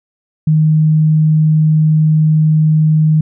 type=tone; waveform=sine; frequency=155.56 Hz; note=D#3; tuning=in tune; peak=-7 dBFS; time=0.47-3.21 s; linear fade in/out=5 ms; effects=none